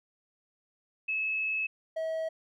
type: tone pair in turn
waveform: sine / triangle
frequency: 2592 / 643.5 Hz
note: E7 / E5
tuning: -30 / -42 cents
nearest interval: 2 octaves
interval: 2412 cents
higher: first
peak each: -28 dBFS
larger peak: neither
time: 1.08-1.67 / 1.96-2.29 s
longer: first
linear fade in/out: 10 ms
effects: none